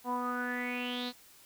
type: tone with low-pass filter sweep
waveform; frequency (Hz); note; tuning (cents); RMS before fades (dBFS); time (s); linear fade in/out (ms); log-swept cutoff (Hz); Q
sawtooth; 246.5; B3; -3; -35; 0.04-1.13; 50; 870 to 4300; 8.5
effects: white hiss -58 dBFS RMS until 1.45 s